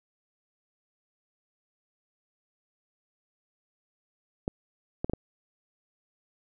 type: clicks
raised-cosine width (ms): 2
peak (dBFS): -15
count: 4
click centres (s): 4.479 / 5.045 / 5.097 / 5.135
effects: none